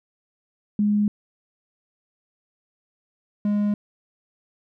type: tone pair in turn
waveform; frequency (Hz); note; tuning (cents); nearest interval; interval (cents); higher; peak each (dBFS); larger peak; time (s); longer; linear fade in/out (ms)
sine / triangle; 207.7 / 206.6; G#3 / G#3; 0 / -9; unison; 9; first; -17 / -17; neither; 0.79-1.08 / 3.45-3.74; neither; 2
effects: none